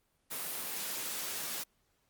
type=high-pass noise; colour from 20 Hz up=white; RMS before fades=-38 dBFS; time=0.3-1.64 s; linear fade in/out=20 ms; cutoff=150 Hz; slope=12 dB/octave; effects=pink hiss -75 dBFS RMS until 2.09 s + Opus 32 kbps